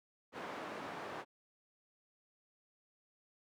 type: band-pass noise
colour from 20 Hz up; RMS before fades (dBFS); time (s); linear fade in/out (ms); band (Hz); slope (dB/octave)
white; -45; 0.32-1.25; 50; 200 to 1200; 12
effects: none